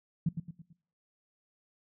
sine tone with echo, 164.81 Hz, E3, in tune, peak -24 dBFS, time 0.26-0.29 s, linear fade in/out 5 ms, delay 110 ms, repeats 4, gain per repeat -7 dB, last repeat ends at 0.73 s, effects noise-tail reverb RT60 0.6 s tail -23 dB re dry

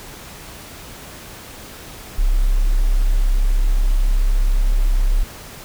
sine tone, 33.75 Hz, C#1, 45 cents flat, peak -12 dBFS, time 2.18-5.24 s, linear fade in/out 10 ms, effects pink hiss -37 dBFS RMS until 5.64 s

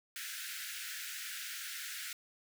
pink high-pass noise, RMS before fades -43 dBFS, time 0.16-2.13 s, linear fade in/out 2 ms, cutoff 1400 Hz, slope 96 dB/octave, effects none

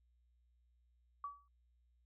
sine tone with exponential decay, 1144 Hz, D6, 46 cents flat, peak -38 dBFS, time 1.24-1.48 s, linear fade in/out 2 ms, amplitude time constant 52 ms, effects added 60 Hz sine -70 dBFS peak until 2.05 s

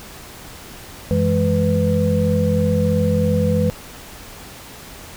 sine tone cluster, 93.3 / 165.7 / 208.8 / 497.2 Hz, F#2 / E3 / G#3 / B4, +15 / +9 / +10 / +12 cents, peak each -20 dBFS, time 1.11-3.7 s, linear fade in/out 0 ms, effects pink hiss -38 dBFS RMS until 5.16 s

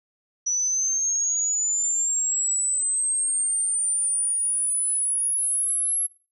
sine linear sweep, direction up, 5880 to 11175 Hz, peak -21 dBFS, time 0.46-6.07 s, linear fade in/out 10 ms, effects noise-tail reverb RT60 0.4 s tail -23 dB re dry

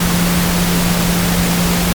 sine tone in noise, 174.61 Hz, F3, in tune, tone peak -14 dBFS, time 0-1.93 s, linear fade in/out 5 ms, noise pink, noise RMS -17 dBFS, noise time 0-1.93 s, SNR 0 dB, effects MP3 96 kbps

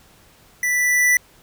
square tone with level ramp, 1975 Hz, B6, in tune, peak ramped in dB -19 to -13 dBFS, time 0.63-1.17 s, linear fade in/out 2 ms, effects pink hiss -52 dBFS RMS until 1.42 s

